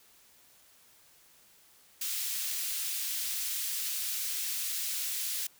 white high-pass noise, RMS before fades -34 dBFS, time 2.01-5.47 s, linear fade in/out 5 ms, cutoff 2600 Hz, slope 12 dB/octave, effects white hiss -61 dBFS RMS until 5.59 s

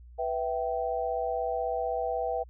sine chord, E minor, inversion second, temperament equal with one note detuned, 493.9 / 659.3 / 775.4 Hz, B4 / E5 / G5, 0 / 0 / -19 cents, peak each -32 dBFS, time 0.18-2.44 s, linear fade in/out 20 ms, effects added 60 Hz sine -47 dBFS peak until 2.49 s

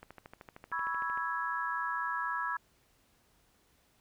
click train, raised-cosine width 0.5 ms, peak -32 dBFS, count 16, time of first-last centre 0.03-1.175 s, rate 13.1 Hz
sine chord, C# minor seventh, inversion third, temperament equal with one note detuned, 984.9 / 1108.7 / 1318.5 / 1661.2 Hz, B5 / C#6 / E6 / G#6, -5 / 0 / 0 / 0 cents, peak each -37 / -40 / -37 / -36 dBFS, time 0.72-2.57 s, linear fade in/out 5 ms
effects pink hiss -69 dBFS RMS until 4 s

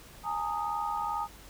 sine chord, Ab suspended second, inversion none, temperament equal with one note detuned, 830.6 / 912.6 / 1244.5 Hz, Ab5 / Bb5 / Eb6, 0 / -37 / 0 cents, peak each -34 dBFS, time 0.23-1.28 s, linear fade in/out 50 ms, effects added 50 Hz sine -54 dBFS peak until 1.49 s + pink hiss -52 dBFS RMS until 1.49 s

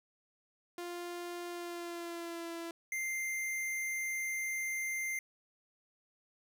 sawtooth tone with pitch glide, 349.2 to 335.6 Hz, F4 to E4, 0 to +31 cents, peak -36 dBFS, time 0.78-2.71 s, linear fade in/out 2 ms, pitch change -69 cents, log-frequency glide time 1.49-2.52 s
square tone, 2093 Hz, C7, in tune, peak -35 dBFS, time 2.92-5.19 s, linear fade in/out 2 ms
effects none

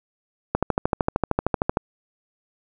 click train, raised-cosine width 1 ms, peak -5 dBFS, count 17, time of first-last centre 0.55-1.771 s, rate 13.1 Hz, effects none

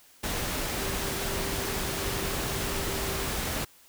sine tone in noise, 392 Hz, G4, in tune, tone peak -38 dBFS, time 0.79-3.26 s, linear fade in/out 10 ms, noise pink, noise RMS -31 dBFS, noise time 0.23-3.65 s, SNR -10 dB, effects white hiss -57 dBFS RMS until 3.88 s

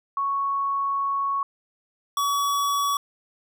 sine / square tone pair in turn, 1108.7 / 1133.3 Hz, C#6 / C#6, 0 / +38 cents, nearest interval unison, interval 38 cents, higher second, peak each -22 dBFS, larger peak neither, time 0.17-1.43 / 2.17-2.97 s, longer first, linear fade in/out 2 ms, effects none

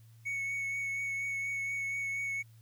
triangle tone with vibrato, 2217 Hz, C#7, in tune, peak -31 dBFS, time 0.25-2.43 s, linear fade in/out 20 ms, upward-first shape triangle, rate 4.2 Hz, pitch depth 16 cents each way, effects added 113 Hz sine -54 dBFS peak until 2.61 s + white hiss -69 dBFS RMS until 2.61 s

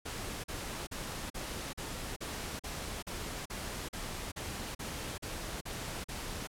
pink noise bursts, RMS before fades -40 dBFS, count 15, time 0.05-6.474 s, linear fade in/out 10 ms, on 390 ms, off 41 ms, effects low-pass 12000 Hz 12 dB/octave

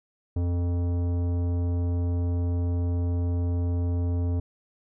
triangle tone with tanh clipping, 87.31 Hz, F2, in tune, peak -25 dBFS, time 0.36-4.4 s, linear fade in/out 5 ms, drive 18 dB, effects none

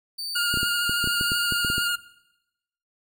40% pulse tone with tremolo, 4582 Hz, D8, 44 cents flat, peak -27 dBFS, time 0.18-1.88 s, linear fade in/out 10 ms, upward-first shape triangle, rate 1.1 Hz, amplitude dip 40%
25% pulse tone with vibrato, 1419 Hz, F6, 27 cents sharp, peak -19 dBFS, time 0.35-1.96 s, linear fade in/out 10 ms, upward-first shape sine, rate 13 Hz, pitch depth 22 cents each way
clicks, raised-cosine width 3 ms, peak -18 dBFS, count 12, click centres 0.541 / 0.573 / 0.631 / 0.895 / 1.042 / 1.074 / 1.211 / 1.319 / 1.523 / 1.648 / 1.701 / 1.781 s
effects noise-tail reverb RT60 0.9 s tail -20 dB re dry

